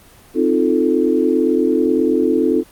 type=chord; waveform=sine; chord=F dominant seventh; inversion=second; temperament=equal; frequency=261.6 / 311.1 / 349.2 / 440 Hz; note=C4 / Eb4 / F4 / A4; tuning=0 / 0 / 0 / 0 cents; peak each=-18 dBFS; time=0.34-2.64 s; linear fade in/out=50 ms; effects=pink hiss -46 dBFS RMS until 2.71 s + Opus 24 kbps